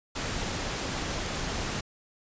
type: noise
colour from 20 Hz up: pink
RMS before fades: -32 dBFS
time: 0.15-1.81 s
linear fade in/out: 10 ms
effects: resampled to 16000 Hz